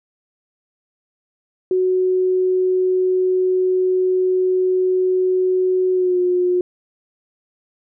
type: tone with pitch glide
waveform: sine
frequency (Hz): 370 to 359.7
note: F#4 to F#4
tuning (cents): 0 to -49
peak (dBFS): -14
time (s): 1.71-6.61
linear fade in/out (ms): 2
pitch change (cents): -49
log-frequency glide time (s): 5.93-6.19
effects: none